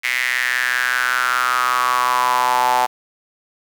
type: tone with high-pass filter sweep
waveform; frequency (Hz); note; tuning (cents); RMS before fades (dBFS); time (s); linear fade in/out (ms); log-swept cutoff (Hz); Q
sawtooth; 125.2; B2; +24; -18; 0.03-2.87; 20; 2100 to 820; 6.2
effects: 7-bit